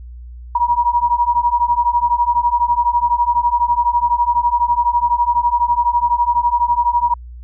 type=beating tone pair; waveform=sine; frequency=951 / 963 Hz; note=A#5 / B5; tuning=+34 / -44 cents; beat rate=12 Hz; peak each=-16 / -15 dBFS; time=0.55-7.14 s; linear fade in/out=5 ms; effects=added 60 Hz sine -31 dBFS peak until 7.43 s